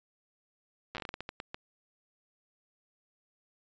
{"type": "slowing click train", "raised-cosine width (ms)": 0.3, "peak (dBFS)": -22, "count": 13, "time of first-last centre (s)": [0.95, 1.545], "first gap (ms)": 8, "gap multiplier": 1.3, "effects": ["resampled to 16000 Hz"]}